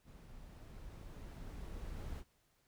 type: noise with level ramp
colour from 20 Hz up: brown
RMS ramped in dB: -55 to -44 dBFS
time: 0.04-2.24 s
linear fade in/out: 50 ms
effects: pink hiss -75 dBFS RMS until 2.67 s